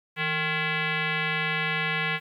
sine tone with frequency modulation, 161.3 Hz, E3, 37 cents flat, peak -24 dBFS, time 0.16-2.2 s, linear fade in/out 50 ms, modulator 617 Hz, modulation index 4.4, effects 10-bit

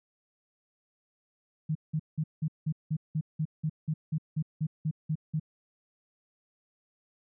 sine tone bursts, 155.56 Hz, D#3, in tune, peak -26 dBFS, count 16, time 1.69-5.398 s, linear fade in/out 10 ms, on 63 ms, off 180 ms, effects none

